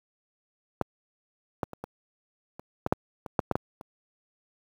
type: clicks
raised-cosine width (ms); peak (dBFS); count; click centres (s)
1; -10 / -13 / -25 / -21 / -26 / -12 / -6 / -22 / -7 / -9 / -10 / -27; 12; 0.813 / 1.632 / 1.733 / 1.84 / 2.595 / 2.864 / 2.925 / 3.262 / 3.392 / 3.513 / 3.555 / 3.811
effects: high-pass 80 Hz 12 dB/octave + 8-bit